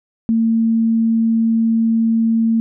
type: tone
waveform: sine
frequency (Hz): 226.4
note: A3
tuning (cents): +50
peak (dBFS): -12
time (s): 0.29-2.6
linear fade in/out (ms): 0
effects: none